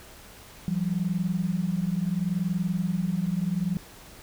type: tone pair together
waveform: sine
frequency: 169.1 / 189.81 Hz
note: E3 / F#3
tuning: +44 / +44 cents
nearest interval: major second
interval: 200 cents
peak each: -27 dBFS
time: 0.68-3.77 s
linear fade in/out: 0 ms
effects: pink hiss -48 dBFS RMS until 4.22 s